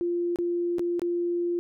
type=tone with dropouts; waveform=sine; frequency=347.4 Hz; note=F4; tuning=9 cents flat; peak=-24 dBFS; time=0.01-1.59 s; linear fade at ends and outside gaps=0 ms; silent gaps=0.359-0.387 / 0.784-0.794 / 0.995-1.018 s; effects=none